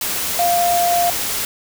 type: tone in noise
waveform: sine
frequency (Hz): 698.5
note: F5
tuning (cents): 0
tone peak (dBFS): -14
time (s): 0.39-1.1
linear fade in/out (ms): 2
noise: white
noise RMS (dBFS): -22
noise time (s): 0.01-1.45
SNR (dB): +5
effects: none